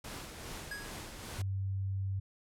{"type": "noise with tremolo", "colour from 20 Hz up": "pink", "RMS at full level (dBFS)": -43, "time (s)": [0.04, 1.42], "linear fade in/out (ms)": 5, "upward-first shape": "sine", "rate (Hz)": 2.5, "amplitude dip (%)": 40}
{"type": "tone with exponential decay", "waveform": "square", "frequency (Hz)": 1658, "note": "G#6", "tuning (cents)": -3, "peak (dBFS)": -37, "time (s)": [0.71, 1.08], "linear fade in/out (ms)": 5, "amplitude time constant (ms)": 80}
{"type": "tone", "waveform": "sine", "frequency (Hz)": 96.8, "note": "G2", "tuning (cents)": -21, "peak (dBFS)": -32, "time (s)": [1.38, 2.2], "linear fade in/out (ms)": 10}
{"effects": ["low-pass 12000 Hz 12 dB/octave"]}